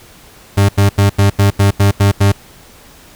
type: tone bursts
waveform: 40% pulse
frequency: 100 Hz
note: G2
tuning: 35 cents sharp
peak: -6 dBFS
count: 9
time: 0.57-2.322 s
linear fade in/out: 10 ms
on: 120 ms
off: 84 ms
effects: pink hiss -41 dBFS RMS until 3.15 s